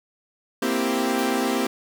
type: chord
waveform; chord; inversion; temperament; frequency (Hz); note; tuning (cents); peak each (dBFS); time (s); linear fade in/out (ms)
sawtooth; C dominant seventh; third; equal; 233.1 / 261.6 / 329.6 / 392; Bb3 / C4 / E4 / G4; 0 / 0 / 0 / 0; -23 / -21 / -26 / -23; 0.62-1.67; 5
type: noise with exponential decay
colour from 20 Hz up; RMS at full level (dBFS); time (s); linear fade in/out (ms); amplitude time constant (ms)
blue; -33; 1.19-1.32; 1; 28
effects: none